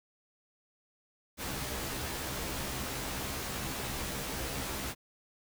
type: noise with comb filter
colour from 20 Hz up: pink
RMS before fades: -37 dBFS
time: 1.37-4.95 s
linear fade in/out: 50 ms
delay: 15 ms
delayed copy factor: +0.8
effects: none